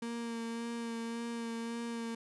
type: tone with vibrato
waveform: 35% pulse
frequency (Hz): 231.9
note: A#3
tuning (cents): -9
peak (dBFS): -35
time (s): 0.02-2.15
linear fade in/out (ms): 5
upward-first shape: sine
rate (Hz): 1.8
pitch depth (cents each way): 18
effects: resampled to 24000 Hz